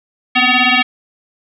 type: tone with frequency modulation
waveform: sine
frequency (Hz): 259.9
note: C4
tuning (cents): -11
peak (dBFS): -9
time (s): 0.35-0.83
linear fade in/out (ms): 10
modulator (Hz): 503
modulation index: 6.2
effects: none